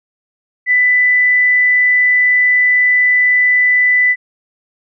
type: tone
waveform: sine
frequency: 1991 Hz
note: B6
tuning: 14 cents sharp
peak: -8 dBFS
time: 0.66-4.16 s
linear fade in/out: 50 ms
effects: none